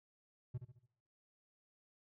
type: tone with echo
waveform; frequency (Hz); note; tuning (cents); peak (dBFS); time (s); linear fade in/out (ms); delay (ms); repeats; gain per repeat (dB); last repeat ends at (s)
triangle; 123.47; B2; 0; -36; 0.54-0.58; 10; 71; 4; -8; 0.864
effects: noise-tail reverb RT60 0.8 s tail -24 dB re dry